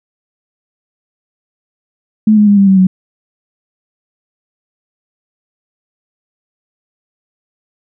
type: tone with pitch steps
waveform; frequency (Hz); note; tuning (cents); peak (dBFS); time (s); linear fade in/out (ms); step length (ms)
sine; 215.4 / 209.3 / 203.3 / 197.52 / 191.9 / 186.44; A3 / G#3 / G#3 / G3 / G3 / F#3; -37 / +14 / -37 / +13 / -37 / +13; -4; 2.27-2.87; 5; 100
effects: none